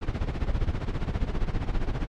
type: noise with tremolo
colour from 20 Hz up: brown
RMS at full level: -24 dBFS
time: 0.01-2.07 s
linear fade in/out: 20 ms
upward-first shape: sine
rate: 15 Hz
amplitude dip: 75%
effects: low-pass 4000 Hz 12 dB/octave + MP3 96 kbps